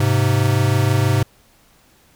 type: tone pair together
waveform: square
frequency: 103.83 / 130.06 Hz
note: G#2 / C3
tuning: 0 / -10 cents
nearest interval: major third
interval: 390 cents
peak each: -17 / -18 dBFS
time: 0-1.23 s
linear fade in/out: 5 ms
effects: pink hiss -54 dBFS RMS until 2.15 s